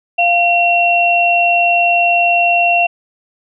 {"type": "tone pair together", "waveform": "sine", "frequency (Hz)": [698.5, 2730], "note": ["F5", "F7"], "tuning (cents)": [0, -40], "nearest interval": "2 octaves", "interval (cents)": 2360, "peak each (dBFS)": -12, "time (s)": [0.18, 2.87], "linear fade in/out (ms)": 10, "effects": []}